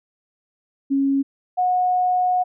sine tone pair in turn, 274.7 / 728.7 Hz, C#4 / F#5, -16 / -27 cents, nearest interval octave + perfect fourth, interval 1689 cents, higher second, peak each -16 dBFS, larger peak neither, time 0.9-1.23 / 1.57-2.44 s, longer second, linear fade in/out 20 ms, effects none

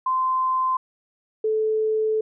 sine tone pair in turn, 1036 / 435.6 Hz, C6 / A4, -17 / -17 cents, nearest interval octave + minor third, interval 1500 cents, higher first, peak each -19 dBFS, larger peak neither, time 0.06-0.77 / 1.44-2.21 s, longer second, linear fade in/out 5 ms, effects none

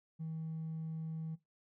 sine tone with hard clipping, 160.3 Hz, E3, 48 cents flat, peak -39 dBFS, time 0.19-1.36 s, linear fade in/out 20 ms, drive 1 dB, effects noise-tail reverb RT60 0.2 s tail -18 dB re dry

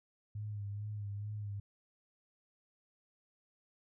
sine tone with vibrato, 103.4 Hz, G#2, 7 cents flat, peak -38 dBFS, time 0.35-1.6 s, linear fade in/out 5 ms, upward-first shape sine, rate 2.3 Hz, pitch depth 43 cents each way, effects none

